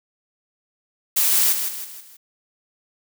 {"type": "noise with echo", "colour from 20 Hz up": "blue", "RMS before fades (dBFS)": -18, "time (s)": [1.16, 1.53], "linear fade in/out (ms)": 10, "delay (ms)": 160, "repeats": 4, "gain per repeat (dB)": -7, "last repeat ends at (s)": 2.17, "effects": []}